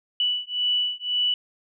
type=beating tone pair; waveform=sine; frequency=2960 / 2961.9 Hz; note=F#7 / F#7; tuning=0 / +1 cents; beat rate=1.9 Hz; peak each=-25 dBFS; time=0.2-1.34 s; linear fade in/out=2 ms; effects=none